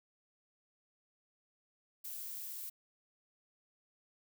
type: noise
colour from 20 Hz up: violet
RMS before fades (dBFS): -44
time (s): 2.04-2.7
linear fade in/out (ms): 10
effects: none